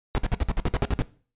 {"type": "noise bursts", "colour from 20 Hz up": "brown", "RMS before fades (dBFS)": -22, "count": 11, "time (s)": [0.15, 1.02], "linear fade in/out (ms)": 0, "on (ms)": 30, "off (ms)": 54, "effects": ["noise-tail reverb RT60 0.4 s tail -18 dB re dry", "resampled to 8000 Hz"]}